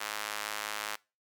sawtooth tone with high-pass filter, 105.4 Hz, G#2, 26 cents sharp, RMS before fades -37 dBFS, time 0-0.96 s, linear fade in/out 10 ms, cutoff 1200 Hz, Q 0.88, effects noise-tail reverb RT60 0.3 s tail -24 dB re dry + MP3 96 kbps

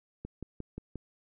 click train, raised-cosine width 3 ms, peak -26 dBFS, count 5, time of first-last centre 0.25-0.957 s, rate 5.66 Hz, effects none

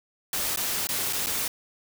white noise with dropouts, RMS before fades -28 dBFS, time 0.33-1.48 s, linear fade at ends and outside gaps 2 ms, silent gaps 0.561-0.572 / 0.871-0.889 / 1.127-1.131 / 1.262-1.268 s, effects none

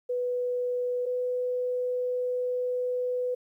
sine tone pair in turn, 493.9 / 497.9 Hz, B4 / B4, 0 / +14 cents, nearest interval unison, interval 14 cents, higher second, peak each -26 dBFS, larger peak neither, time 0.09-1.06 / 1.06-3.35 s, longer second, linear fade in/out 10 ms, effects 11-bit

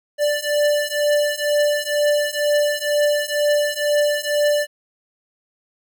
square beating tone pair, 587.3 / 589.4 Hz, D5 / D5, 0 / +6 cents, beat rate 2.1 Hz, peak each -21 / -20 dBFS, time 0.18-4.67 s, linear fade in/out 50 ms, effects none

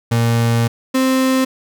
35% pulse tone pair in turn, 116.54 / 261.6 Hz, A#2 / C4, 0 / 0 cents, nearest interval octave + major second, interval 1400 cents, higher second, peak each -11 dBFS, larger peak neither, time 0.11-0.68 / 0.94-1.45 s, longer first, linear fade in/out 10 ms, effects none

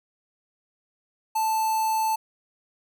square tone with notch filter, 880 Hz, A5, in tune, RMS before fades -24 dBFS, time 1.35-2.16 s, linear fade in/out 10 ms, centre 3200 Hz, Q 0.92, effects none

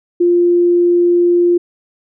sine tone, 349.2 Hz, F4, in tune, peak -8 dBFS, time 0.2-1.58 s, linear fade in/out 10 ms, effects none

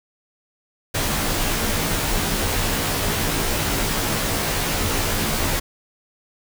pink noise with comb filter, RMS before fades -22 dBFS, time 0.94-5.6 s, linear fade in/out 10 ms, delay 16 ms, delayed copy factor -0.9, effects none

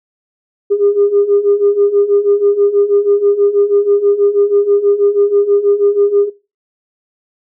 sine beating tone pair, 401.6 / 407.8 Hz, G4 / G#4, +42 / -32 cents, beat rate 6.2 Hz, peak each -13 / -10 dBFS, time 0.7-6.3 s, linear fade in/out 20 ms, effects noise-tail reverb RT60 0.3 s tail -21 dB re dry + tanh soft clip ceiling -2 dBFS

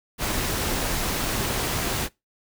pink noise with amplitude modulation, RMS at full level -24 dBFS, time 0.18-2.09 s, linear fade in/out 50 ms, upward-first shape sine, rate 289 Hz, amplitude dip 45%, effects noise-tail reverb RT60 0.2 s tail -22 dB re dry

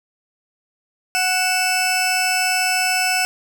20% pulse tone pair together, 740 / 2637 Hz, F#5 / E7, 0 / 0 cents, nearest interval octave + minor seventh, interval 2200 cents, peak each -15 dBFS, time 1.15-3.25 s, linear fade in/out 0 ms, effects none

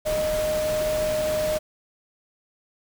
sine tone in noise, 616 Hz, D#5, 17 cents flat, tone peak -22 dBFS, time 0.05-1.59 s, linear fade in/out 20 ms, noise pink, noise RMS -32 dBFS, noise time 0.05-1.59 s, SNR +7 dB, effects none

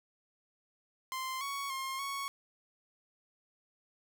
sawtooth tone with pitch steps, 1044 / 1115 / 1066 / 1109 Hz, C6 / C#6 / C6 / C#6, -4 / +10 / +32 / 0 cents, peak -32 dBFS, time 1.12-2.28 s, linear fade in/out 0 ms, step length 290 ms, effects none

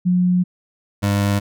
sine / 25% pulse tone pair in turn, 180 / 101.02 Hz, F#3 / G#2, -47 / -47 cents, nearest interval minor seventh, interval 1000 cents, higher first, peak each -13 / -12 dBFS, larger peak second, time 0.05-0.44 / 1.02-1.4 s, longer first, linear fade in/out 20 ms, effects none

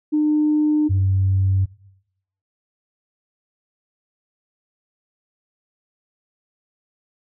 sine tone pair in turn, 302.4 / 95.77 Hz, D#4 / G2, -49 / -40 cents, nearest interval octave + minor sixth, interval 1991 cents, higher first, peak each -14 dBFS, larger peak neither, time 0.12-0.89 / 0.89-1.66 s, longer neither, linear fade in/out 20 ms, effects noise-tail reverb RT60 0.8 s tail -21 dB re dry + tanh soft clip ceiling -10 dBFS

